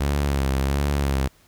sawtooth tone with vibrato, 69.3 Hz, C#2, in tune, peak -16 dBFS, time 0-1.28 s, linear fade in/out 10 ms, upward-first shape sine, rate 1.4 Hz, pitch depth 61 cents each way, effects pink hiss -57 dBFS RMS until 1.47 s

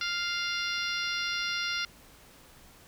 harmonic tone, 698.5 Hz, F5, in tune, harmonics 2 / 3 / 4 / 5 / 6 / 7 / 8, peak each -34 / -36 / -37 / -38 / -39 / -39 / -40 dBFS, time 0.01-1.85 s, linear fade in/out 2 ms, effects pink hiss -55 dBFS RMS until 2.87 s

